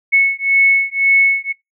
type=beating tone pair; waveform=sine; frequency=2201 / 2202.9 Hz; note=C#7 / C#7; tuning=-13 / -11 cents; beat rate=1.9 Hz; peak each=-13 dBFS; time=0.12-1.53 s; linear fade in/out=20 ms; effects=noise-tail reverb RT60 0.2 s tail -25 dB re dry